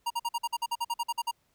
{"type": "tone bursts", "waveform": "square", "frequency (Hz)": 940, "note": "A#5", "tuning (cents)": 14, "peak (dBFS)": -28, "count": 14, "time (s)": [0.06, 1.313], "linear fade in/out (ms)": 10, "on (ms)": 44, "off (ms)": 49, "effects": ["pink hiss -72 dBFS RMS until 1.54 s"]}